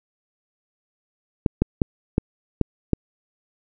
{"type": "clicks", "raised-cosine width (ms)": 3, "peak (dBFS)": -4, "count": 6, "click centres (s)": [1.462, 1.62, 1.818, 2.181, 2.613, 2.933], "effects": []}